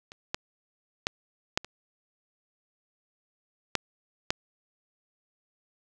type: clicks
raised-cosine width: 0.2 ms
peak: -27 / -11 / -8 / -6 / -24 / -6 / -7 dBFS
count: 7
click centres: 0.119 / 0.345 / 1.069 / 1.575 / 1.646 / 3.753 / 4.305 s
effects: none